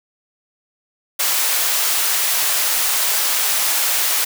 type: high-pass noise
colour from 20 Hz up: white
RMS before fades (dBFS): -18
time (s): 1.19-4.25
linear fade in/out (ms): 10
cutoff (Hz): 620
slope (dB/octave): 12
effects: none